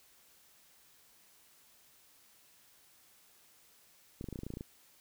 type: clicks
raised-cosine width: 3 ms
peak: -28 dBFS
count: 12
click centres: 4.211 / 4.242 / 4.287 / 4.327 / 4.358 / 4.39 / 4.434 / 4.466 / 4.504 / 4.538 / 4.571 / 4.609 s
effects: white hiss -64 dBFS RMS until 5 s